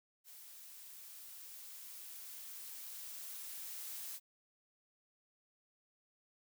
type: noise with level ramp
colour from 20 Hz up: blue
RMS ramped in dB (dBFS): -55 to -45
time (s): 0.24-4.2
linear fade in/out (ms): 50
effects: none